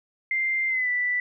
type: tone with pitch glide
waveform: sine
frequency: 2093 to 1975.5 Hz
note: C7 to B6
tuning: 0 to 0 cents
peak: -22 dBFS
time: 0.31-1.2 s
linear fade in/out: 2 ms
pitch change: -100 cents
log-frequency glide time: 0.68-0.89 s
effects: none